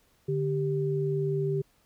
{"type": "tone pair together", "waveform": "sine", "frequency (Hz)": [146.83, 392], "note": ["D3", "G4"], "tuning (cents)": [0, 0], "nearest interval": "octave + perfect fourth", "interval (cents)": 1700, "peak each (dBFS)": -28, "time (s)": [0.28, 1.62], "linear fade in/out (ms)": 10, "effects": ["pink hiss -66 dBFS RMS until 1.85 s"]}